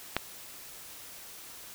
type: click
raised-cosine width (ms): 0.3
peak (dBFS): -10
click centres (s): 0.166
effects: white hiss -47 dBFS RMS until 1.74 s